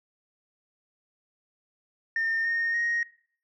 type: tone with pitch steps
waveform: sine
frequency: 1815 / 1843.5 / 1872.5 Hz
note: A#6 / A#6 / A#6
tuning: -47 / -20 / +7 cents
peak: -23 dBFS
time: 2.16-3.03 s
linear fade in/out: 2 ms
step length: 290 ms
effects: noise-tail reverb RT60 0.5 s tail -20 dB re dry + tanh soft clip ceiling -21 dBFS